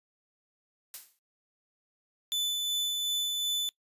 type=noise with exponential decay; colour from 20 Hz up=blue; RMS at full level=-37 dBFS; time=0.94-1.19 s; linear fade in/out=1 ms; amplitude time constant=54 ms
type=tone with tremolo; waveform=40% pulse; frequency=3500 Hz; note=A7; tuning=10 cents flat; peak=-26 dBFS; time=2.32-3.69 s; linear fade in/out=0 ms; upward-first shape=sine; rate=2.7 Hz; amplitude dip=25%
effects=noise-tail reverb RT60 0.1 s tail -21 dB re dry + resampled to 32000 Hz